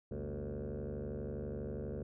sine tone with frequency modulation, 155.56 Hz, D#3, in tune, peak -36 dBFS, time 0.11-2.03 s, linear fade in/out 5 ms, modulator 72.3 Hz, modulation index 5.2, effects tanh soft clip ceiling -36 dBFS

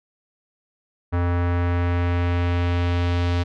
square tone with low-pass filter sweep, 87.5 Hz, F2, 4 cents sharp, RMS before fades -21 dBFS, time 1.12-3.44 s, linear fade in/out 20 ms, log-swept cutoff 1500 to 4000 Hz, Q 1.3, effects none

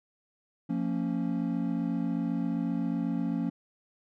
triangle chord, Bb minor, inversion second, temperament equal with one note detuned, 174.61 / 229.3 / 277.2 Hz, F3 / Bb3 / Db4, 0 / -28 / 0 cents, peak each -30 dBFS, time 0.69-3.5 s, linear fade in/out 10 ms, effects none

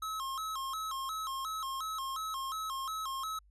square tone with vibrato, 1175 Hz, D6, 1 cent sharp, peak -36 dBFS, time 0.02-3.39 s, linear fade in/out 5 ms, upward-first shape square, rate 2.8 Hz, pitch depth 160 cents each way, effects added 50 Hz sine -60 dBFS peak until 3.5 s + resampled to 32000 Hz

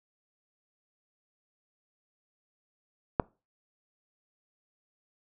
click, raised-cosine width 1 ms, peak -8 dBFS, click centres 3.198 s, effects noise-tail reverb RT60 0.3 s tail -25 dB re dry

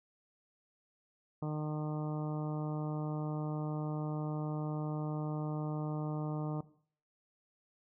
harmonic tone, 152.2 Hz, D#3, 38 cents flat, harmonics 1 / 2 / 3 / 4 / 5 / 6 / 7 / 8, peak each -35 / -41 / -45 / -47 / -49 / -51 / -52 / -53 dBFS, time 1.42-6.61 s, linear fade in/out 5 ms, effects noise-tail reverb RT60 0.5 s tail -17 dB re dry

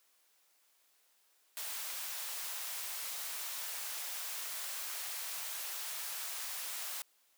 white high-pass noise, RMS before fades -41 dBFS, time 1.57-7.02 s, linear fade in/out 0 ms, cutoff 650 Hz, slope 12 dB/octave, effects white hiss -71 dBFS RMS until 7.37 s + high-pass 400 Hz 12 dB/octave

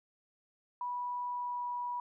sine tone with pitch glide, 980 to 974.4 Hz, B5 to B5, -14 to -24 cents, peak -34 dBFS, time 0.81-2 s, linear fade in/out 2 ms, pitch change -10 cents, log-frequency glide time 1.26-1.67 s, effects none

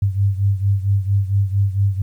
sine beating tone pair, 97.9 / 102.3 Hz, G2 / G#2, -2 / -26 cents, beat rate 4.4 Hz, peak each -16 / -20 dBFS, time 0.02-2.02 s, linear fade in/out 5 ms, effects 9-bit

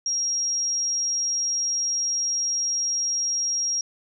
sine tone, 5620 Hz, F8, 10 cents sharp, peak -22 dBFS, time 0.06-3.81 s, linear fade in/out 2 ms, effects none

